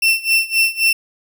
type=tone with tremolo; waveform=35% pulse; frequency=2691 Hz; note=E7; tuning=35 cents sharp; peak=-9 dBFS; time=0.02-0.93 s; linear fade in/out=5 ms; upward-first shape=sine; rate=3.8 Hz; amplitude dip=90%; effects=none